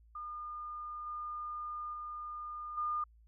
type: tone with level steps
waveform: sine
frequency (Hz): 1213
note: D#6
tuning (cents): -44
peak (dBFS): -40 / -38 / -40 / -32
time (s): 0.15-3.04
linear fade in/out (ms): 5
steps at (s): 1.06 / 1.93 / 2.77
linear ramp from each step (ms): 10
effects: added 56 Hz sine -59 dBFS peak until 3.27 s

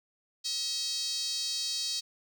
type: tone with high-pass filter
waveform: 5% pulse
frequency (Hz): 640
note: D#5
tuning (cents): +49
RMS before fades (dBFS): -33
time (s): 0.44-2.01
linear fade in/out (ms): 20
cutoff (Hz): 4300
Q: 3.8
effects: none

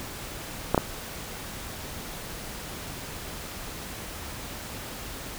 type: clicks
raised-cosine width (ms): 1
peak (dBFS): -5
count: 2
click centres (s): 0.746 / 0.778
effects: pink hiss -38 dBFS RMS until 5.38 s

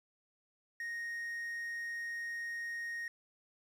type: tone with quantisation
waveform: triangle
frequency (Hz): 1864.7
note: A#6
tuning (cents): 0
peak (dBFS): -36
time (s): 0.8-3.08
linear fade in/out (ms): 2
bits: 11
effects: none

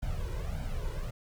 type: noise with flanger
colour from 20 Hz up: brown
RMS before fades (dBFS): -34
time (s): 0.02-1.11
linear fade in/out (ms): 10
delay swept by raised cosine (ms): 1.3 to 2.07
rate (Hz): 1.7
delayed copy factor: +0.8
effects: none

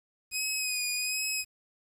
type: tone with vibrato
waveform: 15% pulse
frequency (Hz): 2506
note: D#7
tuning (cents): +12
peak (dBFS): -22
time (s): 0.31-1.45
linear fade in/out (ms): 50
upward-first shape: sine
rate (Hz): 1.3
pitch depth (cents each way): 37
effects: 9-bit

